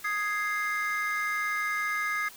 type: chord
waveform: triangle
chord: Ab major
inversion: second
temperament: equal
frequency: 1244.5 / 1661.2 / 2093 Hz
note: Eb6 / Ab6 / C7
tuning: 0 / 0 / 0 cents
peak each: -30 / -30 / -29 dBFS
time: 0.04-2.29 s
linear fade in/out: 10 ms
effects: tanh soft clip ceiling -17 dBFS + white hiss -49 dBFS RMS until 2.36 s